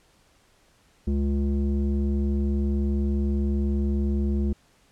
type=tone with low-pass filter; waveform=square; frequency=70 Hz; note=C#2; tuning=18 cents sharp; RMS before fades=-24 dBFS; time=1.07-4.53 s; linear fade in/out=5 ms; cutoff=280 Hz; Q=4.5; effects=pink hiss -61 dBFS RMS until 4.91 s + low-pass 10000 Hz 12 dB/octave